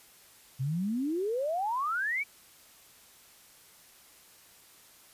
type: exponential sweep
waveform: sine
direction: up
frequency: 125.3 to 2349 Hz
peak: -28 dBFS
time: 0.59-2.24 s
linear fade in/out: 20 ms
effects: white hiss -57 dBFS RMS until 5.13 s + resampled to 32000 Hz